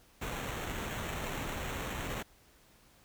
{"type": "noise with sample-and-hold", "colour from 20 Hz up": "pink", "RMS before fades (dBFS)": -38, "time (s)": [0.21, 2.23], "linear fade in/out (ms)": 10, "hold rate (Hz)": 4900, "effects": ["pink hiss -63 dBFS RMS until 3.04 s"]}